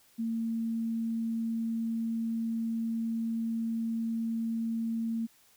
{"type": "tone", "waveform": "sine", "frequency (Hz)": 227.4, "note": "A#3", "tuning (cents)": -43, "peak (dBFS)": -29, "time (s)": [0.18, 5.27], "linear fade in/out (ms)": 20, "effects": ["white hiss -63 dBFS RMS until 5.56 s"]}